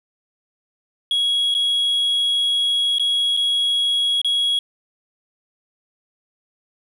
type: tone with dropouts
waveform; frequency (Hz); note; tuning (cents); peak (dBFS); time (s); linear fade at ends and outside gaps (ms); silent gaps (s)
sine; 3322; G#7; 0; -14; 1.11-4.59; 2; 1.542-1.549 / 2.984-2.996 / 3.367-3.372 / 4.216-4.246
effects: tanh soft clip ceiling -15 dBFS + 8-bit